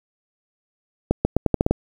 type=accelerating click train; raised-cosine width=2 ms; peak=-3 dBFS; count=8; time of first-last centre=1.11-1.71 s; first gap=140 ms; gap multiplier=0.83; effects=7-bit